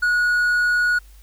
triangle tone, 1456 Hz, F#6, 28 cents flat, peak -14 dBFS, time 0.02-0.99 s, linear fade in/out 10 ms, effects added 50 Hz sine -43 dBFS peak until 1.22 s + white hiss -55 dBFS RMS until 1.22 s

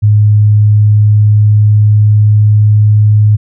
sine tone with pitch glide, 105.2 to 105.81 Hz, G#2 to G#2, +23 to +33 cents, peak -3 dBFS, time 0.02-3.37 s, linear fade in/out 20 ms, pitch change +10 cents, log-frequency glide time 0.3-3.14 s, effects none

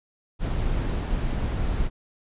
brown noise, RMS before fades -25 dBFS, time 0.39-1.9 s, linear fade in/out 50 ms, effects resampled to 8000 Hz

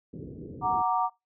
pink low-pass noise, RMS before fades -38 dBFS, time 0.13-0.82 s, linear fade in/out 10 ms, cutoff 460 Hz, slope 48 dB/octave
sine chord, Gb augmented, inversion none, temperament equal, 740 / 932.3 / 1174.7 Hz, Gb5 / Bb5 / D6, 0 / 0 / 0 cents, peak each -27 / -27 / -29 dBFS, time 0.61-1.1 s, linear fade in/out 50 ms
effects noise-tail reverb RT60 0.2 s tail -22 dB re dry + high-pass 100 Hz 12 dB/octave

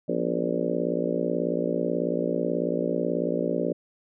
harmonic tone with a mistuned harmonic, 58.27 Hz, A#1, in tune, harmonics 3 / 4 / 5 / 6 / 7 / 8 / 9 / 10, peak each -32 / -32 / -32 / -32 / -32 / -32 / -32 / -32 dBFS, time 0.08-3.73 s, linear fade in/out 10 ms, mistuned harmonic 4, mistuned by +83 cents, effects none

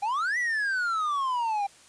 triangle exponential two-way sweep, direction up then down, 784 to 1996 to 784 Hz, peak -23 dBFS, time 0.02-1.67 s, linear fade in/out 10 ms, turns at 0.38 s, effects white hiss -54 dBFS RMS until 1.88 s + resampled to 22050 Hz

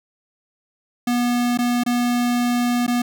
square tone with dropouts, 242.6 Hz, B3, 31 cents flat, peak -18 dBFS, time 1.07-3.02 s, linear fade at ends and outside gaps 5 ms, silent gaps 1.575-1.587 / 1.836-1.862 / 2.866-2.878 s, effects none

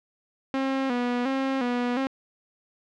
sawtooth tone with vibrato, 255.8 Hz, C4, 39 cents flat, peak -20 dBFS, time 0.54-2.07 s, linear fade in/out 0 ms, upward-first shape square, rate 1.4 Hz, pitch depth 81 cents each way, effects low-pass 3000 Hz 12 dB/octave

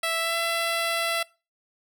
10% pulse tone with pitch glide, 660 to 670.8 Hz, E5 to E5, +2 to +30 cents, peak -16 dBFS, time 0.03-1.23 s, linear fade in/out 5 ms, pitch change +28 cents, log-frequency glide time 0.2-0.36 s, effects noise-tail reverb RT60 0.3 s tail -22 dB re dry

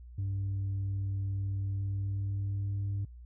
sine tone with pitch glide, 98 to 99.77 Hz, G2 to G2, 0 to +31 cents, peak -28 dBFS, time 0.18-3.05 s, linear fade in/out 5 ms, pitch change +31 cents, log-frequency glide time 1.56-2.74 s, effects tanh soft clip ceiling -29 dBFS + added 60 Hz sine -46 dBFS peak until 3.25 s

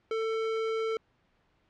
square tone, 445.7 Hz, A4, 22 cents sharp, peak -29 dBFS, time 0.11-0.97 s, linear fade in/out 2 ms, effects pink hiss -70 dBFS RMS until 1.69 s + low-pass 3000 Hz 12 dB/octave

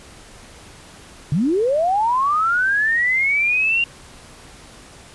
sine linear sweep, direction up, 130 to 2794 Hz, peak -15 dBFS, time 1.32-3.84 s, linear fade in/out 2 ms, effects pink hiss -43 dBFS RMS until 5.14 s + resampled to 24000 Hz

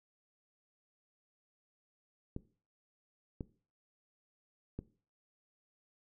clicks, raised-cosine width 3 ms, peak -26 dBFS, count 3, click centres 2.364 / 3.408 / 4.79 s, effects noise-tail reverb RT60 0.4 s tail -18 dB re dry

